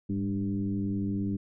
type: tone with frequency modulation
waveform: sine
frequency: 199.6 Hz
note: G3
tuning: 32 cents sharp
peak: -27 dBFS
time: 0.09-1.37 s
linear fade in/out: 10 ms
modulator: 95.7 Hz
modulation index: 1.1
effects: none